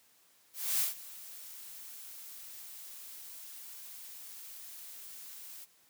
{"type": "noise with ADSR envelope", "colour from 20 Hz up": "blue", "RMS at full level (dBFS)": -29, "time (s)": [0.53, 5.66], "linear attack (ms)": 270, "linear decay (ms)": 140, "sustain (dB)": -19, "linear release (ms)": 30, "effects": ["white hiss -66 dBFS RMS until 5.89 s", "high-pass 100 Hz 12 dB/octave"]}